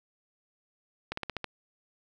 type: slowing click train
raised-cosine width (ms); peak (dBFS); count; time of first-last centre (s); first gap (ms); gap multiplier
0.3; -17; 6; 1.12-1.443; 54; 1.09
effects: none